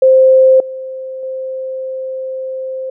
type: tone with level steps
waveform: sine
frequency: 523.3 Hz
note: C5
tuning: in tune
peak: -4 / -22 / -19 dBFS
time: 0.02-2.9 s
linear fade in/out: 5 ms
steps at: 0.6 / 1.23 s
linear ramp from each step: 2 ms
effects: none